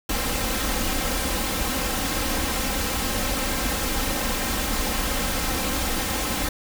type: noise with comb filter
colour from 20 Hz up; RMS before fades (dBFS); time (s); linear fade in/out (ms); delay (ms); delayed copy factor
pink; -25; 0.09-6.49; 5; 3.8; +0.65
effects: none